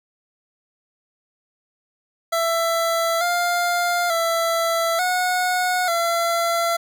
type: tone with pitch steps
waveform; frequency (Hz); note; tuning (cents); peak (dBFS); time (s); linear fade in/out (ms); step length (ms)
25% pulse; 666 / 701 / 666 / 729 / 678; E5 / F5 / E5 / F#5 / E5; +18 / +6 / +18 / -26 / +49; -15; 2.32-6.77; 10; 890
effects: none